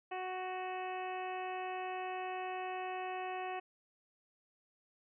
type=harmonic tone with a mistuned harmonic; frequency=370 Hz; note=F#4; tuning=in tune; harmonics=1 / 2 / 3 / 4 / 5 / 6 / 7 / 8; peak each=-44 / -40 / -48 / -55 / -50 / -56 / -49 / -58 dBFS; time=0.11-3.6 s; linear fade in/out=10 ms; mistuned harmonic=4; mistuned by=+18 cents; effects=none